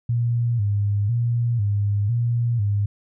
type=tone with vibrato; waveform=sine; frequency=110 Hz; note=A2; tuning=in tune; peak=-18 dBFS; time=0.09-2.86 s; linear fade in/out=5 ms; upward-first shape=square; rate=1 Hz; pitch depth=130 cents each way; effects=none